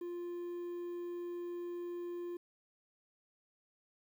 triangle tone with quantisation, 349.2 Hz, F4, in tune, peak -37 dBFS, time 0.01-2.37 s, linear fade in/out 5 ms, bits 11, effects none

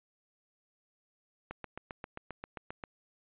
click train, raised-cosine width 0.5 ms, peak -25 dBFS, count 11, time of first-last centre 1.51-2.838 s, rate 7.53 Hz, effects resampled to 8000 Hz

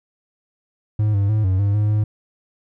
triangle tone with pitch steps, 106.5 / 99.8 / 107.7 / 93.8 / 100.9 / 105.2 / 106.2 Hz, G#2 / G2 / A2 / F#2 / G#2 / G#2 / G#2, +44 / +32 / -37 / +24 / -49 / +23 / +39 cents, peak -13 dBFS, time 0.99-2.04 s, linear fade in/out 5 ms, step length 150 ms, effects none

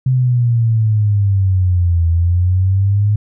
sine exponential two-way sweep, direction down then up, 130.81 to 83 to 105.6 Hz, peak -10 dBFS, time 0.06-3.16 s, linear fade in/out 5 ms, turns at 2.08 s, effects none

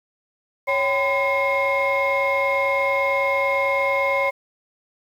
sine tone cluster, 553 / 781 / 1016 / 2151 Hz, C#5 / G5 / B5 / C7, -4 / -7 / +49 / +47 cents, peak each -20 / -29 / -23 / -21 dBFS, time 0.67-4.31 s, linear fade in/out 20 ms, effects tanh soft clip ceiling -13 dBFS + 8-bit

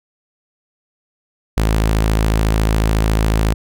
sawtooth tone, 54 Hz, A1, 32 cents flat, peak -9 dBFS, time 1.57-3.54 s, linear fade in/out 5 ms, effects none

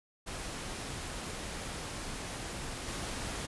pink noise with level steps, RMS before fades -40 / -38 dBFS, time 0.26-3.47 s, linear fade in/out 20 ms, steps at 2.86 s, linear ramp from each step 20 ms, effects resampled to 24000 Hz

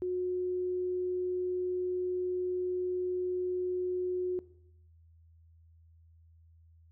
sine tone, 363.5 Hz, F#4, 31 cents flat, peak -30 dBFS, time 0.02-4.39 s, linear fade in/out 0 ms, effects noise-tail reverb RT60 0.8 s tail -19 dB re dry + added 82 Hz sine -57 dBFS peak until 6.91 s

